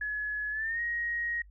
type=tone with pitch glide; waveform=sine; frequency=1698 to 1884 Hz; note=G#6 to A#6; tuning=+38 to +18 cents; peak=-30 dBFS; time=0.01-1.42 s; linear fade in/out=5 ms; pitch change=+180 cents; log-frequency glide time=0.51-0.81 s; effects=noise-tail reverb RT60 0.1 s tail -24 dB re dry + added 50 Hz sine -51 dBFS peak until 1.5 s